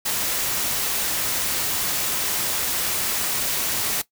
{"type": "noise", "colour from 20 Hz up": "white", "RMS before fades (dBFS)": -24, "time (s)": [0.05, 4.02], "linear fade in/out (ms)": 10, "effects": ["noise-tail reverb RT60 0.1 s tail -17 dB re dry"]}